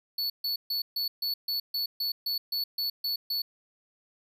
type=tone bursts; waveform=square; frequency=4435 Hz; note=C#8; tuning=in tune; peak=-28 dBFS; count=13; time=0.18-3.42 s; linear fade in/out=5 ms; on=120 ms; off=140 ms; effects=none